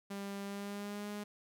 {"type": "tone with pitch glide", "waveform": "sawtooth", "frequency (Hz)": [199.1, 206.8], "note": ["G3", "G#3"], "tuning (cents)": [27, -7], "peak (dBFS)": -36, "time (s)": [0.1, 1.24], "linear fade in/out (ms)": 10, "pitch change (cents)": 66, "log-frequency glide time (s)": [0.44, 1.09], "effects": []}